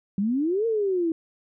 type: exponential two-way sweep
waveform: sine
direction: up then down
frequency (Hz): 189.4 to 466.2 to 319.2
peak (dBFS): -21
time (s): 0.18-1.12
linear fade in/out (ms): 2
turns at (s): 0.66
effects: none